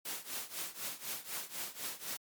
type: noise with tremolo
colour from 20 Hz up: white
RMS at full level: -38 dBFS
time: 0.05-2.17 s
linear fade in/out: 5 ms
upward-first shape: triangle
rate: 4 Hz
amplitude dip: 90%
effects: high-pass 150 Hz 12 dB/octave + MP3 96 kbps